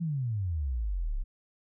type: exponential sweep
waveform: sine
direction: down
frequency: 174.8 to 30.87 Hz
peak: -28 dBFS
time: 0-1.24 s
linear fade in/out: 20 ms
effects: none